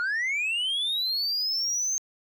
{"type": "linear sweep", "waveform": "sine", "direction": "up", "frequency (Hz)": [1396.9, 6380], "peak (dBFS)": -22, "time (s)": [0, 1.98], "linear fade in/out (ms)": 0, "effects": ["tanh soft clip ceiling -24 dBFS"]}